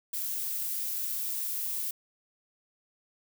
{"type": "noise", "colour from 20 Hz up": "violet", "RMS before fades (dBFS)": -33, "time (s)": [0.13, 1.91], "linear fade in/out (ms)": 5, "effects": []}